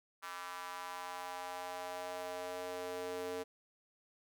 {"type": "tone with high-pass filter sweep", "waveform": "square", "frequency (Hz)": 90.1, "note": "F#2", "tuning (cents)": -45, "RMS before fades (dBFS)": -43, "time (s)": [0.22, 3.44], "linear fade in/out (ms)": 20, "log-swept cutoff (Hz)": [1200, 420], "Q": 2.7, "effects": []}